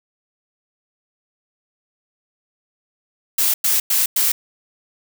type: noise bursts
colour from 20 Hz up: blue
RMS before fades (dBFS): -17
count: 4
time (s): 3.38-4.32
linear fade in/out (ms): 5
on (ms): 160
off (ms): 100
effects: none